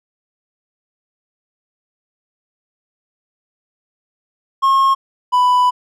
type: tone pair in turn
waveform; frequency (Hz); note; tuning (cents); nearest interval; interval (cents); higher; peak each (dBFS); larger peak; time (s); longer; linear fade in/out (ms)
triangle; 1080 / 993; C#6 / B5; -45 / +9; minor second; 146; first; -8; neither; 4.62-4.95 / 5.32-5.71; second; 20
effects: none